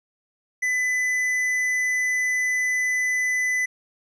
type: tone with tanh clipping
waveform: sine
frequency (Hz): 2003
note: B6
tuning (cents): +24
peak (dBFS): -22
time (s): 0.62-3.66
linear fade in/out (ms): 10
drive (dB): 9
effects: none